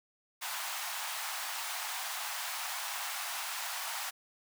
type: high-pass noise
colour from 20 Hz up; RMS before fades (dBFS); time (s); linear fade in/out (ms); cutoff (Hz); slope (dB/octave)
pink; -38; 0.41-4.11; 20; 720; 48
effects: none